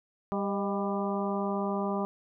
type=harmonic tone with a mistuned harmonic; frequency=198.4 Hz; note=G3; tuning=21 cents sharp; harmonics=1 / 2 / 3 / 4 / 5 / 6; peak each=-31 / -34 / -36 / -37 / -38 / -39 dBFS; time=0.32-2.05 s; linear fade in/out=0 ms; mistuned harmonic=3; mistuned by=+55 cents; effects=none